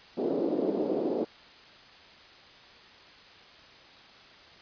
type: band-pass noise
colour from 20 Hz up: white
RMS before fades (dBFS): -29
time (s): 0.17-1.25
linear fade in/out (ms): 10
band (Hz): 260 to 460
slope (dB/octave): 24
effects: white hiss -52 dBFS RMS until 4.61 s + resampled to 11025 Hz